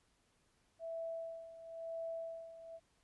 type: tone with tremolo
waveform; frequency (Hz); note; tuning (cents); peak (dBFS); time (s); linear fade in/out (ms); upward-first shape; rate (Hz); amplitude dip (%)
sine; 659.3; E5; 0; -39; 0.79-2.8; 50; sine; 0.98; 75
effects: pink hiss -75 dBFS RMS until 3.03 s + resampled to 24000 Hz